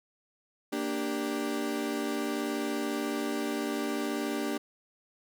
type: chord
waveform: 35% pulse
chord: G minor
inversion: first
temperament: equal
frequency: 233.1 / 293.7 / 392 Hz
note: Bb3 / D4 / G4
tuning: 0 / 0 / 0 cents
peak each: -34 / -31 / -34 dBFS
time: 0.72-4.58 s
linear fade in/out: 10 ms
effects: none